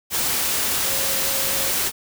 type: tone in noise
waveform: sine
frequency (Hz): 541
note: C#5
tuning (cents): -42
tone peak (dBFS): -33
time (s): 0.82-1.73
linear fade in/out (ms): 50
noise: white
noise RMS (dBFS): -22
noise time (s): 0.1-1.92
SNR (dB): -14
effects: none